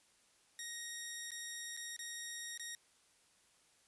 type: tone with dropouts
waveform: 10% pulse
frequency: 1876 Hz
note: A#6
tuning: 11 cents sharp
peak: -34 dBFS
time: 0.59-2.75 s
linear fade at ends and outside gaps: 1 ms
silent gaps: 1.307-1.317 / 1.767-1.773 / 1.965-1.991 / 2.576-2.596 s
effects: white hiss -70 dBFS RMS until 3.87 s + resampled to 24000 Hz